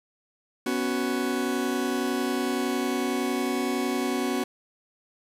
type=chord; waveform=40% pulse; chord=B suspended second; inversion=none; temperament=just; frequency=246.9 / 277.8 / 370.4 Hz; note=B3 / C#4 / F#4; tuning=0 / +4 / +2 cents; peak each=-28 / -29 / -29 dBFS; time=0.66-4.44 s; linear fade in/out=5 ms; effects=resampled to 32000 Hz + 8-bit